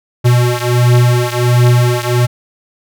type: beating tone pair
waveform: square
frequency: 121.5 / 122.9 Hz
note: B2 / B2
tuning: -28 / -8 cents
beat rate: 1.4 Hz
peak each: -11 / -13 dBFS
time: 0.24-2.27 s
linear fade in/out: 20 ms
effects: none